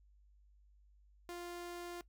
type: tone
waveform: sawtooth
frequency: 349.2 Hz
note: F4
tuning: in tune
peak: -40 dBFS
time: 1.29-2.01 s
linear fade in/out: 0 ms
effects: noise-tail reverb RT60 0.1 s tail -19 dB re dry + added 50 Hz sine -63 dBFS peak until 2.08 s